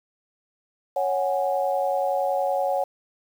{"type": "chord", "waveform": "sine", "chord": "C# suspended fourth", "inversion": "none", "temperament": "equal", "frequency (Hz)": [554.4, 740, 830.6], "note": ["C#5", "F#5", "G#5"], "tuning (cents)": [0, 0, 0], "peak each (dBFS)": [-24, -25, -29], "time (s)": [0.96, 2.84], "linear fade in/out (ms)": 5, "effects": ["8-bit"]}